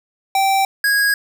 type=tone pair in turn; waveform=square; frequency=778 / 1648.5 Hz; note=G5 / G#6; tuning=-13 / -13 cents; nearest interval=octave + minor second; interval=1300 cents; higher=second; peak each=-14 / -14 dBFS; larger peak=neither; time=0.35-0.65 / 0.84-1.14 s; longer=neither; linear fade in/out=2 ms; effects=none